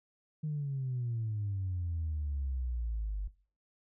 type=exponential sweep; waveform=sine; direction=down; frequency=155.5 to 48.06 Hz; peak=-31 dBFS; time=0.43-3.28 s; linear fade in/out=10 ms; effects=noise-tail reverb RT60 0.4 s tail -20 dB re dry + tanh soft clip ceiling -28 dBFS